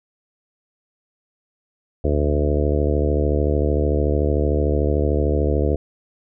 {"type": "harmonic tone with a mistuned harmonic", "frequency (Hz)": 73.42, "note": "D2", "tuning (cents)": 0, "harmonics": [1, 2, 3, 4, 5, 6, 7, 8, 9], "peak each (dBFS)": [-19, -27, -30, -26, -26, -25, -26, -34, -31], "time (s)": [2.04, 5.76], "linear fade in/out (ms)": 5, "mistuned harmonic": 1, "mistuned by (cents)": 32, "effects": []}